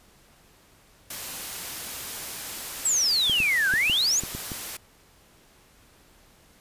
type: noise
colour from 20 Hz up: white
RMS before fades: -35 dBFS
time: 1.1-4.77 s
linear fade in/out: 5 ms
type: exponential two-way sweep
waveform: sine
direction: down then up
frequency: 7990 to 1480 to 7110 Hz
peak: -20 dBFS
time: 2.85-4.2 s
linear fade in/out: 5 ms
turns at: 3.7 s
type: clicks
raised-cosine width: 3 ms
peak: -21 dBFS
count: 7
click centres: 3.297 / 3.403 / 3.738 / 3.898 / 4.236 / 4.35 / 4.518 s
effects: pink hiss -57 dBFS RMS until 6.6 s + resampled to 32000 Hz